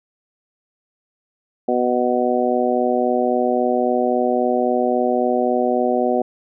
harmonic tone, 123.7 Hz, B2, 3 cents sharp, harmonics 2 / 3 / 4 / 5 / 6, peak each -22 / -22 / -22 / -22 / -22 dBFS, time 1.68-6.22 s, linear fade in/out 5 ms, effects none

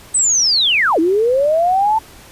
sine linear two-way sweep, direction down then up, 8300 to 311.1 to 898 Hz, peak -11 dBFS, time 0.14-1.99 s, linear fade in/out 10 ms, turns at 0.99 s, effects pink hiss -41 dBFS RMS until 2.31 s + resampled to 32000 Hz

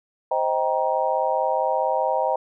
sine chord, C minor seventh, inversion none, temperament just, 523.3 / 627.9 / 784.9 / 941.9 Hz, C5 / Eb5 / G5 / Bb5, 0 / +16 / +2 / +18 cents, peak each -25 dBFS, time 0.31-2.36 s, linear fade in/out 5 ms, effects none

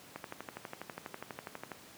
click train, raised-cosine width 0.5 ms, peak -25 dBFS, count 20, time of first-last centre 0.16-1.717 s, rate 12.2 Hz, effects pink hiss -54 dBFS RMS until 1.97 s + high-pass 150 Hz 12 dB/octave

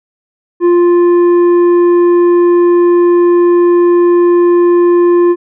sine tone with tanh clipping, 349.2 Hz, F4, in tune, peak -6 dBFS, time 0.6-5.36 s, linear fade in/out 50 ms, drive 7 dB, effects none

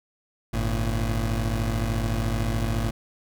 25% pulse tone pair together, 49.69 / 113.1 Hz, G1 / A2, +24 / +48 cents, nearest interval octave + major second, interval 1424 cents, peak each -22 / -23 dBFS, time 0.53-2.91 s, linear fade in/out 10 ms, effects none

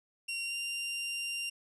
sawtooth tone with pitch glide, 2754 to 2780 Hz, F7 to F7, -25 to -9 cents, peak -31 dBFS, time 0.28-1.5 s, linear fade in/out 10 ms, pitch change +16 cents, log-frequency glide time 0.44-0.55 s, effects resampled to 24000 Hz

